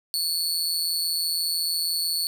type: tone with amplitude modulation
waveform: sawtooth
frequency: 4435 Hz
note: C#8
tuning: in tune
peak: -17 dBFS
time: 0.14-2.27 s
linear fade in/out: 0 ms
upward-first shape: sine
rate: 166 Hz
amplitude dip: 85%
effects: none